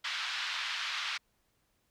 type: band-pass noise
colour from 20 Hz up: white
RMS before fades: -36 dBFS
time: 0.04-1.18 s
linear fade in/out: 10 ms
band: 1100 to 4100 Hz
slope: 24 dB/octave
effects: pink hiss -75 dBFS RMS until 1.9 s